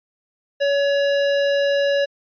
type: tone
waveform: square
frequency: 564 Hz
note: C#5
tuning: 30 cents sharp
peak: -17 dBFS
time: 0.6-2.06 s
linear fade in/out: 20 ms
effects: resampled to 11025 Hz